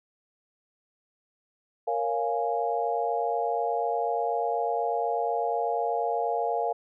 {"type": "chord", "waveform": "sine", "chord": "Bb minor seventh", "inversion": "none", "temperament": "equal", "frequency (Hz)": [466.2, 554.4, 698.5, 830.6], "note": ["Bb4", "Db5", "F5", "Ab5"], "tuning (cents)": [0, 0, 0, 0], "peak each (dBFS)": [-30, -34, -28, -31], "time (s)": [1.87, 6.73], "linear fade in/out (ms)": 10, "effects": []}